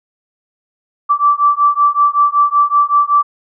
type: beating tone pair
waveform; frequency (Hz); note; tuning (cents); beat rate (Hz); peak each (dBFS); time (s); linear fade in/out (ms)
sine; 1161 / 1166.3; D6 / D6; -20 / -12; 5.3; -12; 1.09-3.23; 20
effects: none